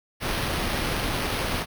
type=noise with sample-and-hold; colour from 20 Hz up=pink; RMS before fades=-27 dBFS; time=0.2-1.66 s; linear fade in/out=50 ms; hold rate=7350 Hz; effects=none